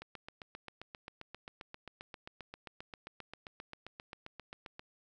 click train, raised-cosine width 0.3 ms, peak -29 dBFS, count 37, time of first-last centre 0.02-4.795 s, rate 7.54 Hz, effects none

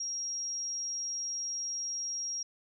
sine tone, 5620 Hz, F8, 10 cents sharp, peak -33 dBFS, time 0-2.43 s, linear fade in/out 5 ms, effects none

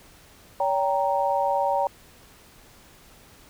sine chord, G diminished, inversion second, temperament equal with one note detuned, 567.3 / 784 / 932.3 Hz, Db5 / G5 / Bb5, +40 / 0 / 0 cents, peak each -25 dBFS, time 0.6-1.87 s, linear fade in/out 2 ms, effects pink hiss -52 dBFS RMS until 3.49 s

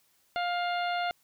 harmonic tone, 704 Hz, F5, 14 cents sharp, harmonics 1 / 2 / 3 / 4 / 5 / 6, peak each -29 / -35 / -39 / -41 / -43 / -45 dBFS, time 0.36-1.11 s, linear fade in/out 0 ms, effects white hiss -68 dBFS RMS until 1.23 s

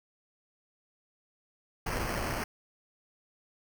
pink noise with sample-and-hold, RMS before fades -33 dBFS, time 1.86-2.44 s, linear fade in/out 5 ms, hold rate 3675 Hz, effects none

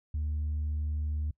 sine tone, 75.6 Hz, D#2, 49 cents flat, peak -27 dBFS, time 0.14-1.31 s, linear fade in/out 5 ms, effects noise-tail reverb RT60 0.1 s tail -24 dB re dry + tanh soft clip ceiling -27 dBFS

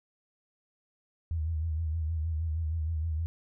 sine tone with vibrato, 80 Hz, D#2, 49 cents sharp, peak -28 dBFS, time 1.31-3.26 s, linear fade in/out 0 ms, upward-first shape sine, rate 6.4 Hz, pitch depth 72 cents each way, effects none

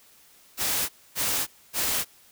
white noise bursts, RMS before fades -26 dBFS, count 3, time 0.57-2.05 s, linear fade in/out 50 ms, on 320 ms, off 260 ms, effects white hiss -56 dBFS RMS until 2.31 s

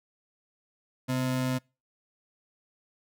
square ring-modulated tone, 193.4 Hz, G3, 23 cents flat, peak -24 dBFS, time 1.08-1.59 s, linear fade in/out 20 ms, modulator 62.1 Hz, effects noise-tail reverb RT60 0.3 s tail -26 dB re dry

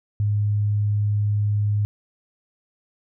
sine tone, 103.83 Hz, G#2, in tune, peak -18 dBFS, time 0.2-1.85 s, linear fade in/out 0 ms, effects none

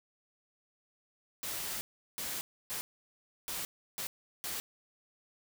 white noise bursts at uneven times, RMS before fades -38 dBFS, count 6, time 1.43-1.81 / 2.18-2.41 / 2.7-2.81 / 3.48-3.65 / 3.98-4.07 / 4.44-4.6 s, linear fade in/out 0 ms, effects none

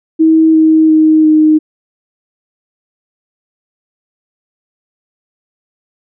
sine tone with pitch steps, 320 / 316.5 / 313.1 / 309.6 Hz, D#4 / D#4 / D#4 / D#4, +49 / +30 / +11 / -9 cents, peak -4 dBFS, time 0.19-1.59 s, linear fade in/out 20 ms, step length 350 ms, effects none

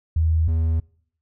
sine / triangle tone pair in turn, 80.4 / 80.96 Hz, E2 / E2, -43 / -31 cents, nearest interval unison, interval 12 cents, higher second, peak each -16 dBFS, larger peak neither, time 0.16-0.48 / 0.48-0.8 s, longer neither, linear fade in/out 5 ms, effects noise-tail reverb RT60 0.6 s tail -24 dB re dry

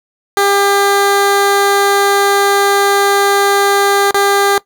15% pulse tone with dropouts, 400 Hz, G4, 35 cents sharp, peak -3 dBFS, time 0.37-4.58 s, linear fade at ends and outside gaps 1 ms, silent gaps 4.109-4.144 s, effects noise-tail reverb RT60 0.1 s tail -18 dB re dry

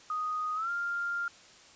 sine tone with pitch glide, 1244.5 to 1396.9 Hz, D#6 to F6, 0 to 0 cents, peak -30 dBFS, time 0.1-1.28 s, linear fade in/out 2 ms, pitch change +200 cents, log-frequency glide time 0.55-0.7 s, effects white hiss -55 dBFS RMS until 1.75 s + resampled to 16000 Hz

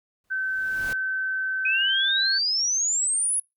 pink noise with exponential growth, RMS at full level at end -35 dBFS, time 0.24-0.93 s, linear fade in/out 1 ms, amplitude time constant 150 ms
sine tone with pitch glide, 1536 to 1575.5 Hz, G6 to G6, -36 to +8 cents, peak -24 dBFS, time 0.3-2.39 s, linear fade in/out 20 ms, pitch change +44 cents, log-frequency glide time 1.65-1.83 s
sine exponential sweep, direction up, 2489 to 10580 Hz, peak -21 dBFS, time 1.65-3.4 s, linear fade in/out 5 ms
effects noise-tail reverb RT60 0.2 s tail -26 dB re dry

